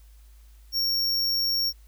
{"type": "tone", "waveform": "square", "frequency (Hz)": 5520, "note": "F8", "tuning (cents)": -21, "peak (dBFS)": -23, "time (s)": [0.72, 1.73], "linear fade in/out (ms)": 50, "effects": ["added 53 Hz sine -48 dBFS peak until 1.87 s", "white hiss -63 dBFS RMS until 1.87 s"]}